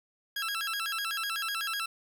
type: tone with vibrato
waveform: 20% pulse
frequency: 1480 Hz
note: F#6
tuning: in tune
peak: -26 dBFS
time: 0.36-1.86 s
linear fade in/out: 5 ms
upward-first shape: square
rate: 8 Hz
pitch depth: 180 cents each way
effects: 9-bit